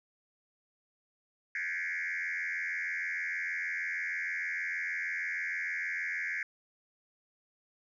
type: tone with frequency modulation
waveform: sine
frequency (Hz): 1920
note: B6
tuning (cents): -49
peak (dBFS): -31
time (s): 1.55-6.43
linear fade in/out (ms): 2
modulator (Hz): 86.4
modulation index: 3.8
effects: tanh soft clip ceiling -29 dBFS